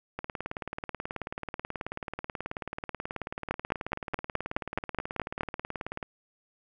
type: two click trains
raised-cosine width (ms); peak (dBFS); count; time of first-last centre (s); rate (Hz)
0.5; -12 / -19; 10 / 109; 3.51-5.409 / 0.19-6.028; 4.74 / 18.5
effects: none